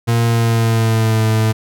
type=tone with pitch glide; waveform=40% pulse; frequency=116.54 to 110 Hz; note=A#2 to A2; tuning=0 to 0 cents; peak=-11 dBFS; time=0.07-1.53 s; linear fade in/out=20 ms; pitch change=-100 cents; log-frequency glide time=0.26-1.25 s; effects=none